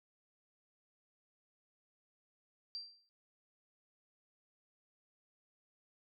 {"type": "tone with exponential decay", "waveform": "sine", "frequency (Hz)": 4711, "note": "D8", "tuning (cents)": 5, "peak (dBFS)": -38, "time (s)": [2.75, 3.09], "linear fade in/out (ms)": 0, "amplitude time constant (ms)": 72, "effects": []}